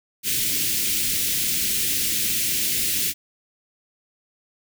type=band-stop noise; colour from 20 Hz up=white; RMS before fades=-23 dBFS; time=0.23-3.14 s; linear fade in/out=50 ms; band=370 to 2100 Hz; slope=24 dB/octave; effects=none